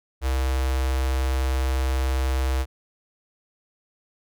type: tone with notch filter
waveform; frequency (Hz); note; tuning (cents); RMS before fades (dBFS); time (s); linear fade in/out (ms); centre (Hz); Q
square; 65.3; C2; -3; -23; 0.21-2.66; 50; 200; 0.83
effects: none